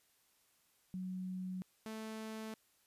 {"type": "tone pair in turn", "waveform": ["sine", "sawtooth"], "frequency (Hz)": [185, 219.5], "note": ["F#3", "A3"], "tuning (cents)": [0, -4], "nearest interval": "minor third", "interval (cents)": 296, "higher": "second", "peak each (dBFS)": [-39, -39], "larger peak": "neither", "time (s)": [[0.94, 1.62], [1.86, 2.54]], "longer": "neither", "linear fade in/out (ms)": 0, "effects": ["white hiss -73 dBFS RMS until 2.86 s", "resampled to 32000 Hz"]}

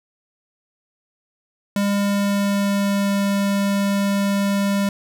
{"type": "tone with pitch glide", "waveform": "square", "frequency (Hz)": [201.4, 199.55], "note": ["G3", "G3"], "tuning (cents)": [47, 31], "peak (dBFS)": -18, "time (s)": [1.76, 4.89], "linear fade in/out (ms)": 2, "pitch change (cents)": -16, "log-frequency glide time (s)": [1.99, 3.19], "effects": []}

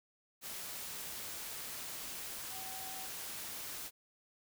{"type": "tone in noise", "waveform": "sine", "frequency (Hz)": 760, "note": "F#5", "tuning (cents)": 46, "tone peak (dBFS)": -49, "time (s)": [2.5, 3.09], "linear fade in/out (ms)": 50, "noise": "white", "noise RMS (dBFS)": -44, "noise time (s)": [0.41, 3.91], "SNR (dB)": -8, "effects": []}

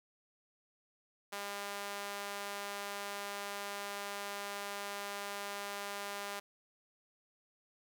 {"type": "tone with high-pass filter", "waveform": "sawtooth", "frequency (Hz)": 201.7, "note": "G3", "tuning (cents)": 50, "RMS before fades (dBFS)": -42, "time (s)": [1.32, 6.4], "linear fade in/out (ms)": 10, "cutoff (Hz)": 720, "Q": 0.79, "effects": []}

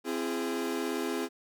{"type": "chord", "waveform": "40% pulse", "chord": "C augmented", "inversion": "none", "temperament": "equal with one note detuned", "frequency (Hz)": [261.6, 337.9, 415.3], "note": ["C4", "E4", "G#4"], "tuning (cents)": [0, 43, 0], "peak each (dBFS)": -34, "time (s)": [0.04, 1.29], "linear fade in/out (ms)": 50, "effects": []}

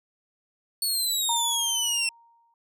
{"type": "exponential sweep", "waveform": "20% pulse", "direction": "down", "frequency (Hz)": [4447, 2685], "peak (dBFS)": -18, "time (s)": [0.82, 2.09], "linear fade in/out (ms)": 2}
{"type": "tone with exponential decay", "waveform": "sine", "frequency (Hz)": 930, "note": "A#5", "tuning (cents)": -4, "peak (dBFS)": -24, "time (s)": [1.29, 2.54], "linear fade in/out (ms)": 2, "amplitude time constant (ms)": 270}
{"effects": []}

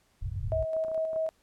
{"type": "low-pass noise", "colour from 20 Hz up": "white", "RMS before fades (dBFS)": -33, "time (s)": [0.21, 0.65], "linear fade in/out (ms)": 20, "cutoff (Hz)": 120, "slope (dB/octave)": 48}
{"type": "tone with tremolo", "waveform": "sine", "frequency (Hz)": 640, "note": "D#5", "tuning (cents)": 49, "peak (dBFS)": -26, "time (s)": [0.52, 1.29], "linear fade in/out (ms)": 0, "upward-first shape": "square", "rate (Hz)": 4.7, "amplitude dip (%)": 35}
{"type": "clicks", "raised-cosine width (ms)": 1, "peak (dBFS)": -33, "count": 7, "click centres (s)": [0.766, 0.848, 0.883, 0.916, 0.978, 1.132, 1.162]}
{"effects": ["pink hiss -68 dBFS RMS until 1.42 s", "low-pass 12000 Hz 12 dB/octave"]}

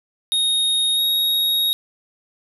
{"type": "tone with pitch glide", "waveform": "square", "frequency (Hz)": [3729, 3766], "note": ["A#7", "A#7"], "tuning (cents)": [0, 17], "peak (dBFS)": -17, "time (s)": [0.32, 1.73], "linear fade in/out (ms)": 0, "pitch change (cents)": 17, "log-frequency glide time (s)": [0.95, 1], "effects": []}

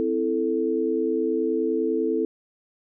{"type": "chord", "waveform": "sine", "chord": "A minor", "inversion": "first", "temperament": "equal with one note detuned", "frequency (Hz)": [259.7, 329.6, 440], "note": ["C4", "E4", "A4"], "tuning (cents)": [-13, 0, 0], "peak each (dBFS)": [-28, -25, -24], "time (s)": [0, 2.25], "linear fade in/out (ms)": 0, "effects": []}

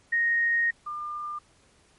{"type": "tone pair in turn", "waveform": "sine", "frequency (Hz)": [1864.7, 1200.5], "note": ["A#6", "D6"], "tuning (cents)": [0, 38], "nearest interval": "minor sixth", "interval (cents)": 762, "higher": "first", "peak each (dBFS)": [-21, -31], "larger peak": "first", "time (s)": [[0.12, 0.71], [0.86, 1.39]], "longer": "first", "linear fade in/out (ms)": 10, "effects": ["pink hiss -61 dBFS RMS until 1.98 s", "MP3 48 kbps"]}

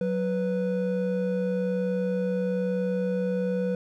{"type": "tone pair together", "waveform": "triangle", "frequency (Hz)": [185, 493.9], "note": ["F#3", "B4"], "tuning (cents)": [0, 0], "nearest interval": "octave + perfect fourth", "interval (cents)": 1700, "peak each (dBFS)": -25, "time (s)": [0.01, 3.75], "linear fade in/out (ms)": 2, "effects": []}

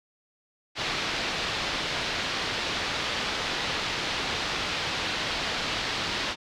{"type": "low-pass noise", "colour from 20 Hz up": "white", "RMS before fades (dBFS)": -30, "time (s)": [0.75, 6.36], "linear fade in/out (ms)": 50, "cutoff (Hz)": 4400, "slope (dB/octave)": 24, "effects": []}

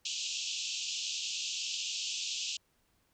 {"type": "band-pass noise", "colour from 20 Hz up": "pink", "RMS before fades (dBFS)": -37, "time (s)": [0.05, 2.57], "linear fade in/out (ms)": 5, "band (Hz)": [2600, 7400], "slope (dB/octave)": 96, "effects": ["pink hiss -73 dBFS RMS until 3.13 s"]}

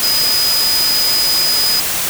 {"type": "tone in noise", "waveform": "sine", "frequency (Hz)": 4978, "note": "D#8", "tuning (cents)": 0, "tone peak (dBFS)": -13, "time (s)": [0.03, 1.8], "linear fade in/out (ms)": 0, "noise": "white", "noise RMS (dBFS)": -18, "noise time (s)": [0, 2.09], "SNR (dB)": 2, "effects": []}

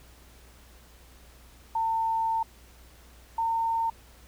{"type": "tone pair in turn", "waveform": "sine", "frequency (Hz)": [900, 910.5], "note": ["A5", "A#5"], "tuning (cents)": [39, -41], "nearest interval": "unison", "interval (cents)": 20, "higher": "second", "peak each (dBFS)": -24, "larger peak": "neither", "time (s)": [[1.75, 2.43], [3.38, 3.9]], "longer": "first", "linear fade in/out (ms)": 5, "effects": ["added 60 Hz sine -53 dBFS peak until 4.27 s", "pink hiss -56 dBFS RMS until 4.27 s"]}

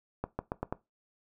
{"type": "accelerating click train", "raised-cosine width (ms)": 1, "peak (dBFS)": -18, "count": 5, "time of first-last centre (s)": [0.24, 0.725], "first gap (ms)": 150, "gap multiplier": 0.86, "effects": ["noise-tail reverb RT60 0.2 s tail -18 dB re dry"]}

